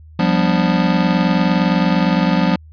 square chord, G dominant seventh, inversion third, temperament just, 176.4 / 196 / 245 / 294 Hz, F3 / G3 / B3 / D4, +18 / 0 / -14 / +2 cents, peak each -17 / -19 / -21 / -23 dBFS, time 0.19-2.56 s, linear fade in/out 5 ms, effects added 78 Hz sine -38 dBFS peak until 2.72 s + resampled to 11025 Hz

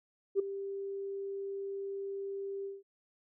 sine tone with ADSR envelope, 394.3 Hz, G4, 10 cents sharp, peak -22 dBFS, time 0.35-2.83 s, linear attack 45 ms, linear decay 8 ms, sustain -14 dB, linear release 180 ms, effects tanh soft clip ceiling -18 dBFS

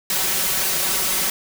white noise with comb filter, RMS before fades -21 dBFS, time 0.1-1.3 s, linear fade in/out 2 ms, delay 5.3 ms, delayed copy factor +0.85, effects none

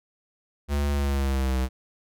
square tone with pitch glide, 71.7 to 64.62 Hz, D2 to C2, -41 to -21 cents, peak -23 dBFS, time 0.68-1.69 s, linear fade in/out 50 ms, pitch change -180 cents, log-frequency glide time 0.91-1.58 s, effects none

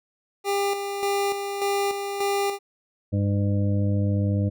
25% pulse tone with tremolo, 400 Hz, G4, 35 cents sharp, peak -18 dBFS, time 0.44-2.59 s, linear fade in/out 50 ms, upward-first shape square, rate 1.7 Hz, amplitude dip 50%
harmonic tone, 100.8 Hz, G2, 49 cents sharp, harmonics 1 / 2 / 3 / 5 / 6, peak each -21 / -27 / -31 / -35 / -37 dBFS, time 3.12-4.5 s, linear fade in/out 20 ms
effects none

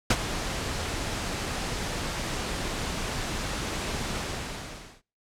pink noise with ADSR envelope, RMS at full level -19 dBFS, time 0.1-5.02 s, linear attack 6 ms, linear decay 46 ms, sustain -12 dB, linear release 860 ms, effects noise-tail reverb RT60 0.4 s tail -26 dB re dry + low-pass 8000 Hz 12 dB/octave

